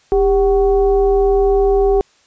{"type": "tone with frequency modulation", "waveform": "sine", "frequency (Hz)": 397.7, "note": "G4", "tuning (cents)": 25, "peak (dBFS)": -10, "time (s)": [0.12, 2.01], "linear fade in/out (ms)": 0, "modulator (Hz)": 357, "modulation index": 0.62, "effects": ["white hiss -54 dBFS RMS until 2.26 s", "resampled to 16000 Hz"]}